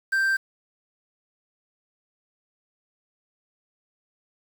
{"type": "tone with quantisation", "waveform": "triangle", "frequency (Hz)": 1570, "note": "G6", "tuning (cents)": 2, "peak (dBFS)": -18, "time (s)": [0.12, 0.37], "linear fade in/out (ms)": 10, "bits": 7, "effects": []}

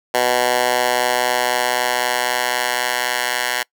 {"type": "tone with high-pass filter sweep", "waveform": "10% pulse", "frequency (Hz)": 123.9, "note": "B2", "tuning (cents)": 6, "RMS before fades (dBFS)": -19, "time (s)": [0.14, 3.63], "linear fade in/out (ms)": 5, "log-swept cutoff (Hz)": [620, 1300], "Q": 1.1, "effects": ["noise-tail reverb RT60 0.1 s tail -24 dB re dry"]}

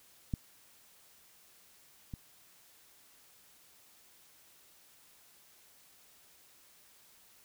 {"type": "clicks", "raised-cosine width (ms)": 5, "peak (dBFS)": [-20, -28], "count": 2, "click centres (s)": [0.338, 2.138], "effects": ["white hiss -62 dBFS RMS until 7.44 s"]}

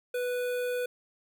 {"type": "tone with notch filter", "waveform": "square", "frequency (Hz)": 493.9, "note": "B4", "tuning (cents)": 0, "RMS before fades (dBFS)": -31, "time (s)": [0.14, 0.86], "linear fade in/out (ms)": 5, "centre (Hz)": 5500, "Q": 0.94, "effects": ["10-bit"]}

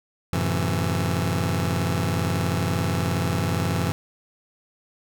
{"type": "chord", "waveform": "sawtooth", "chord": "F# half-diminished seventh", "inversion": "none", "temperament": "just", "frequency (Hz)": [92.5, 111, 133.2, 166.5], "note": ["F#2", "A2", "C3", "E3"], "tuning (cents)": [0, 16, 31, 18], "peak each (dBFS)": [-22, -25, -25, -22], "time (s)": [0.33, 3.92], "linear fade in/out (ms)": 0, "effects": []}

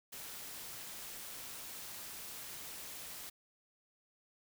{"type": "noise with amplitude modulation", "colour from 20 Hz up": "white", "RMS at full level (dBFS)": -45, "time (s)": [0.12, 3.3], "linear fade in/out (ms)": 10, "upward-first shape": "sine", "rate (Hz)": 251, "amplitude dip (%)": 45, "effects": []}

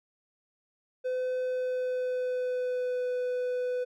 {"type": "tone with pitch glide", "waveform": "triangle", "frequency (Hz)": [508, 498.4], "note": ["B4", "B4"], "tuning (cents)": [49, 16], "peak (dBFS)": -26, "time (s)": [1.04, 3.85], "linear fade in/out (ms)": 20, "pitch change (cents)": -33, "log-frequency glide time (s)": [1.4, 3.08], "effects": []}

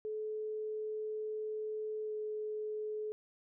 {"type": "tone with pitch glide", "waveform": "sine", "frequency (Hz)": [430.6, 427.4], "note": ["A4", "G#4"], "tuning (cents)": [-37, 50], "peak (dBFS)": -36, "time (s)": [0.05, 3.12], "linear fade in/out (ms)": 0, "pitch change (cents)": -13, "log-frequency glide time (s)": [2.04, 2.13], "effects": []}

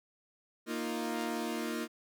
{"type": "chord", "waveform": "sawtooth", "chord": "Bb suspended fourth", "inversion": "none", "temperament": "equal", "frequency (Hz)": [233.1, 311.1, 349.2], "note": ["Bb3", "Eb4", "F4"], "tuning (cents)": [0, 0, 0], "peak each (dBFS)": [-33, -35, -35], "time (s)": [0.66, 1.88], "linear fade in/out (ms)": 50, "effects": []}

